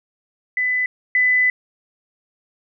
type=tone pair in turn; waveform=sine; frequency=2002 / 2002 Hz; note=B6 / B6; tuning=+23 / +23 cents; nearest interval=unison; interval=0 cents; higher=neither; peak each=-17 / -13 dBFS; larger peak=second; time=0.57-0.86 / 1.15-1.5 s; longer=second; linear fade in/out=2 ms; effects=none